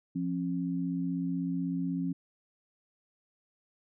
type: tone pair together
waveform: sine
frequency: 173.97 / 270.1 Hz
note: F3 / C#4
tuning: -6 / -45 cents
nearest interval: minor sixth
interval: 761 cents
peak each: -32 / -32 dBFS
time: 0.15-2.13 s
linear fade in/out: 10 ms
effects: none